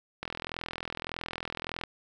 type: click train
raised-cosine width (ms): 0.3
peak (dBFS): -18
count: 68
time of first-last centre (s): 0.23-1.837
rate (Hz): 41.7
effects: none